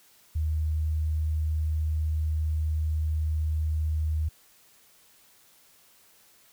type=tone; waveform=sine; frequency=77.78 Hz; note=D#2; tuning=in tune; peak=-24 dBFS; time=0.35-4.29 s; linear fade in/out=10 ms; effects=white hiss -59 dBFS RMS until 6.52 s